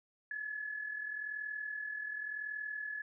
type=tone with amplitude modulation; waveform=sine; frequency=1707 Hz; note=G#6; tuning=47 cents sharp; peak=-35 dBFS; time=0.31-3.02 s; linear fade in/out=2 ms; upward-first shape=sine; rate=40.9 Hz; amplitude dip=60%; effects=none